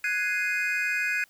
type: chord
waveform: triangle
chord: Ab dominant seventh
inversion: third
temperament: equal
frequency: 1480 / 1661.2 / 2093 / 2489 Hz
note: Gb6 / Ab6 / C7 / Eb7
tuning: 0 / 0 / 0 / 0 cents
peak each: -30 / -28 / -31 / -27 dBFS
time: 0.04-1.24 s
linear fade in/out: 2 ms
effects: white hiss -61 dBFS RMS until 1.29 s